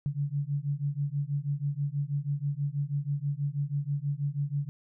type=beating tone pair; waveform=sine; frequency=140 / 146.2 Hz; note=C#3 / D3; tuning=+18 / -7 cents; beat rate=6.2 Hz; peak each=-31 dBFS; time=0.06-4.69 s; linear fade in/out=0 ms; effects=none